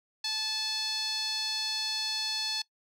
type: tone with band-pass filter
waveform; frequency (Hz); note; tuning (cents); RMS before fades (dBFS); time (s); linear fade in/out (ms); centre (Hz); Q
sawtooth; 870; A5; -20; -32; 0.24-2.62; 5; 4500; 4.7
effects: noise-tail reverb RT60 0.1 s tail -20 dB re dry

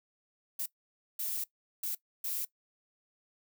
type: noise bursts at uneven times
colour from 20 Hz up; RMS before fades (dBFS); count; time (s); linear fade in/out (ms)
violet; -35; 4; 0.59-0.66 / 1.19-1.44 / 1.83-1.95 / 2.24-2.45; 5
effects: noise-tail reverb RT60 0.1 s tail -19 dB re dry

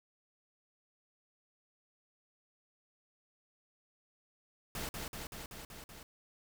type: noise with echo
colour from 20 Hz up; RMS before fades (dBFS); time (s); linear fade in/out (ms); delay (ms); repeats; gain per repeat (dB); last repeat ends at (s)
pink; -40; 4.75-4.89; 2; 190; 6; -2; 6.03
effects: none

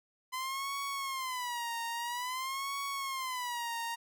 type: tone with vibrato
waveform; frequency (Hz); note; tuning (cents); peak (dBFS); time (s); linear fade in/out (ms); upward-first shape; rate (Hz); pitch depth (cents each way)
sawtooth; 1017; C6; -50; -31; 0.32-3.96; 20; sine; 0.5; 160
effects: none

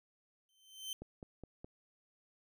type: tone with exponential growth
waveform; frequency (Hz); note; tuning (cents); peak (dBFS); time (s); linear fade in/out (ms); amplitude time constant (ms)
sawtooth; 3092; G7; -24; -34; 0.49-0.93; 1; 95
type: click train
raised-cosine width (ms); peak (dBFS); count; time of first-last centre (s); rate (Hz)
2; -34; 4; 1.02-1.645; 4.8
effects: none

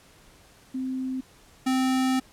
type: tone pair in turn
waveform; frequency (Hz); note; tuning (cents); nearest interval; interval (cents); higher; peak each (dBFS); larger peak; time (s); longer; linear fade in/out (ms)
sine / square; 260 / 260; C4 / C4; -11 / -11; unison; 0; neither; -27 / -22; second; 0.74-1.21 / 1.66-2.2; second; 10
effects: pink hiss -55 dBFS RMS until 2.32 s + low-pass 12000 Hz 12 dB/octave

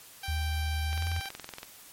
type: tone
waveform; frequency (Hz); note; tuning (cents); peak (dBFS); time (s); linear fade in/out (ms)
10% pulse; 784; G5; 0; -28; 0.23-1.29; 5
type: tone with pitch glide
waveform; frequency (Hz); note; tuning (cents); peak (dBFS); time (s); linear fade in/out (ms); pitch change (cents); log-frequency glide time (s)
sine; 77.78 to 84.33; D#2 to E2; 0 to +40; -28; 0.28-1.2; 5; +140; 0.92-1.05
type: click train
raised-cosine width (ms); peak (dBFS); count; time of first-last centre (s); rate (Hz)
0.2; -22; 16; 0.93-1.631; 21.4
effects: white hiss -51 dBFS RMS until 1.92 s + MP3 64 kbps

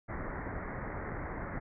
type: low-pass noise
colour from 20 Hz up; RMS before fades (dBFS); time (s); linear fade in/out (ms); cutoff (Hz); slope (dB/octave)
pink; -39; 0.08-1.6; 20; 2100; 96
effects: none

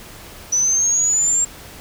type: linear sweep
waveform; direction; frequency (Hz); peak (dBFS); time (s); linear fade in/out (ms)
sine; up; 5920 to 7459; -14; 0.52-1.45; 10
effects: pink hiss -39 dBFS RMS until 1.8 s

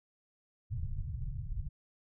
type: low-pass noise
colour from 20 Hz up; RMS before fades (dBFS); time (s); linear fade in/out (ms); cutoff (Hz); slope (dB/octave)
pink; -37; 0.7-1.69; 20; 140; 48
effects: none

